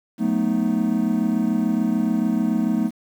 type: chord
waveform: triangle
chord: B dominant seventh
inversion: second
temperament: equal with one note detuned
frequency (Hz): 182.24 / 220 / 246.9 / 311.1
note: F#3 / A3 / B3 / D#4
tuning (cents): -26 / 0 / 0 / 0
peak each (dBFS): -25 / -19 / -22 / -24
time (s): 0.18-2.91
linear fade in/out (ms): 50
effects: 8-bit